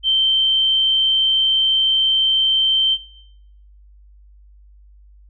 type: tone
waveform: sine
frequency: 3117 Hz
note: G7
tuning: 11 cents flat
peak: -13 dBFS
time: 0.03-2.98 s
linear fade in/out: 50 ms
effects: noise-tail reverb RT60 0.9 s tail -24 dB re dry + added 50 Hz sine -44 dBFS peak until 5.29 s